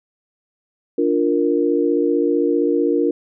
sine chord, Bb major, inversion first, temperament equal, 293.7 / 349.2 / 466.2 Hz, D4 / F4 / Bb4, 0 / 0 / 0 cents, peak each -19 dBFS, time 0.98-3.11 s, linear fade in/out 5 ms, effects none

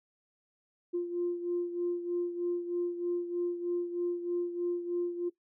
sine beating tone pair, 349.2 / 352.4 Hz, F4 / F4, 0 / +16 cents, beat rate 3.2 Hz, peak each -30 / -36 dBFS, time 0.93-5.3 s, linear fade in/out 20 ms, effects noise-tail reverb RT60 0.1 s tail -17 dB re dry + tanh soft clip ceiling -23 dBFS

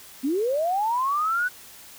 sine linear sweep, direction up, 246.9 to 1509 Hz, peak -21 dBFS, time 0.23-1.49 s, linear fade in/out 20 ms, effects white hiss -46 dBFS RMS until 1.98 s

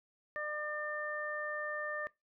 harmonic tone, 600 Hz, D5, 37 cents sharp, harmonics 1 / 2 / 3, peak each -41 / -43 / -39 dBFS, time 0.36-2.07 s, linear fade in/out 0 ms, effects noise-tail reverb RT60 0.2 s tail -21 dB re dry

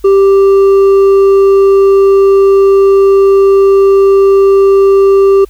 sine tone with hard clipping, 392 Hz, G4, in tune, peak -4 dBFS, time 0.04-5.45 s, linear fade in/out 10 ms, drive 4 dB, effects added 50 Hz sine -33 dBFS peak until 5.49 s + white hiss -47 dBFS RMS until 5.49 s

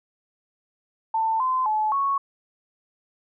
sine tone with pitch steps, 891 / 1030 / 860 / 1107 Hz, A5 / C6 / A5 / C#6, +22 / -28 / -40 / -3 cents, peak -20 dBFS, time 1.14-2.18 s, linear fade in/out 5 ms, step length 260 ms, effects none

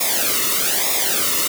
white noise with flanger, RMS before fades -19 dBFS, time 0-1.48 s, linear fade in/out 10 ms, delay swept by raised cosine 0.66 to 1.27 ms, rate 1.1 Hz, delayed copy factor -0.8, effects none

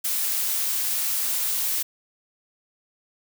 blue noise, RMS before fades -25 dBFS, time 0.04-1.83 s, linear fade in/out 10 ms, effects none

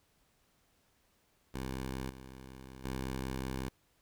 10% pulse tone with level steps, 65.4 Hz, C2, in tune, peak -29 / -40 / -28 dBFS, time 1.54-3.69 s, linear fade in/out 5 ms, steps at 2.1 / 2.84 s, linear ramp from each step 5 ms, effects pink hiss -72 dBFS RMS until 4.01 s

